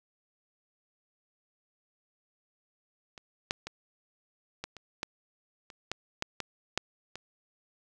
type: clicks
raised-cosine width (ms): 0.2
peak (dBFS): -28 / -11 / -21 / -19 / -28 / -15 / -30 / -15 / -13 / -16 / -10 / -23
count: 12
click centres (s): 3.178 / 3.509 / 3.67 / 4.64 / 4.767 / 5.031 / 5.702 / 5.916 / 6.224 / 6.403 / 6.776 / 7.156
effects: none